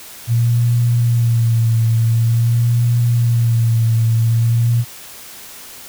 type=tone with vibrato; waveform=sine; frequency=116.5 Hz; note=A#2; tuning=1 cent flat; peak=-11 dBFS; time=0.27-4.85 s; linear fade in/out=50 ms; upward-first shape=sine; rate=0.47 Hz; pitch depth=43 cents each way; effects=white hiss -36 dBFS RMS until 5.88 s